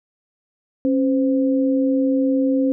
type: tone pair together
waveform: sine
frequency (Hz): 271.9 / 515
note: C#4 / C5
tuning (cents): -33 / -28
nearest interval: major seventh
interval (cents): 1105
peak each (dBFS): -16 / -22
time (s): 0.85-2.72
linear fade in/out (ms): 0
effects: none